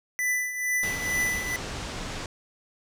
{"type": "tone with tremolo", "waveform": "square", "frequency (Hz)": 1991, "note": "B6", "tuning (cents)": 14, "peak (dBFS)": -23, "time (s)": [0.19, 1.56], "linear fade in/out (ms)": 0, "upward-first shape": "triangle", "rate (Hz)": 2.2, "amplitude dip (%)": 70}
{"type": "low-pass noise", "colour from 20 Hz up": "pink", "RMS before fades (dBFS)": -35, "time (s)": [0.83, 2.26], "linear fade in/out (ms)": 2, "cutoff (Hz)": 7500, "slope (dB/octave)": 24}
{"effects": []}